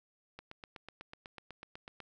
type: click train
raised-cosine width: 0.3 ms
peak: -30 dBFS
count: 14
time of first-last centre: 0.39-2.003 s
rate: 8.06 Hz
effects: none